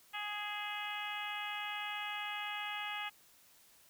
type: harmonic tone with a mistuned harmonic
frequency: 415.3 Hz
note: G#4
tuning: in tune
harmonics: 2 / 3 / 4 / 5 / 6 / 7 / 8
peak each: -44 / -46 / -46 / -45 / -45 / -46 / -49 dBFS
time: 0.13-3.1 s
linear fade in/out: 20 ms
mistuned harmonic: 6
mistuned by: +34 cents
effects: white hiss -64 dBFS RMS until 3.89 s